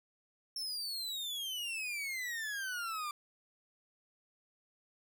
40% pulse exponential sweep, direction down, 5430 to 1176 Hz, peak -36 dBFS, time 0.56-3.11 s, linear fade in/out 2 ms, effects none

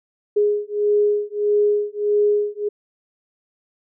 sine beating tone pair, 414.3 / 415.9 Hz, G#4 / G#4, -4 / +2 cents, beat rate 1.6 Hz, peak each -19 dBFS, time 0.36-2.69 s, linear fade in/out 10 ms, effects none

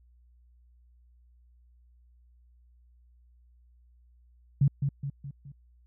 sine tone with echo, 139.5 Hz, C#3, 11 cents sharp, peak -18 dBFS, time 4.61-4.68 s, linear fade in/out 5 ms, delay 210 ms, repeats 4, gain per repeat -6 dB, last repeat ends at 5.52 s, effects added 60 Hz sine -57 dBFS peak until 5.86 s

